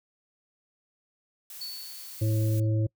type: noise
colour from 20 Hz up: blue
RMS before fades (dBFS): -43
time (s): 1.5-2.6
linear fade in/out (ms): 2
type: tone with exponential decay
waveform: sine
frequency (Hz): 4450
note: C#8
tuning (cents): +6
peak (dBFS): -33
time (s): 1.61-2.67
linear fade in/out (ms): 5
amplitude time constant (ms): 230
type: harmonic tone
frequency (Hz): 109.2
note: A2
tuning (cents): -13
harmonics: 1 / 3 / 5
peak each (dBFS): -23 / -33 / -37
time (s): 2.21-2.87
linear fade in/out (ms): 10
effects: noise-tail reverb RT60 0.1 s tail -25 dB re dry